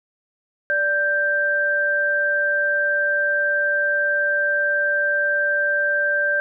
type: tone pair together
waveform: sine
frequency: 584 / 1572.7 Hz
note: D5 / G6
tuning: -10 / +5 cents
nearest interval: octave + perfect fourth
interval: 1715 cents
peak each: -24 / -18 dBFS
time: 0.7-6.4 s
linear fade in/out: 0 ms
effects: none